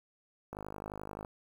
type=click train; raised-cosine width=1 ms; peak=-27 dBFS; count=38; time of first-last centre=0.53-1.248 s; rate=51.5 Hz; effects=9-bit